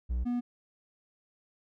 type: tone pair in turn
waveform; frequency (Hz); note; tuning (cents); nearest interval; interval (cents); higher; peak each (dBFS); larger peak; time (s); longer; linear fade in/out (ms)
triangle; 60.8 / 243.2; B1 / B3; -26 / -26; 2 octaves; 2400; second; -26; neither; 0.09-0.25 / 0.25-0.41; neither; 20
effects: none